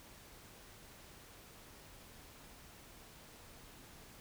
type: silence
effects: pink hiss -57 dBFS RMS until 4.2 s